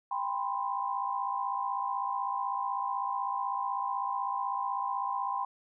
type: tone cluster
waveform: sine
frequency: 795 / 989 / 1045 Hz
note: G5 / B5 / C6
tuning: +24 / +2 / -2 cents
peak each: -35 / -34 / -34 dBFS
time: 0.11-5.45 s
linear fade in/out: 5 ms
effects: none